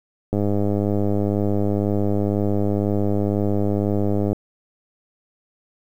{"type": "click train", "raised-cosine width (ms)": 2, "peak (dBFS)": -9, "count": 409, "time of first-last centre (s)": [0.33, 4.33], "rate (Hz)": 102, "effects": ["8-bit"]}